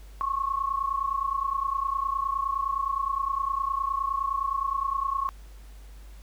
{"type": "tone pair together", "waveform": "sine", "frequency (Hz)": [1080.3, 1110], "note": ["C#6", "C#6"], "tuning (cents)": [-45, 2], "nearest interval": "unison", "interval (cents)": 47, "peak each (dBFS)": -28, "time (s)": [0.21, 5.29], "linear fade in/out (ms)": 0, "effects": ["added 50 Hz sine -43 dBFS peak until 6.22 s", "pink hiss -57 dBFS RMS until 6.22 s"]}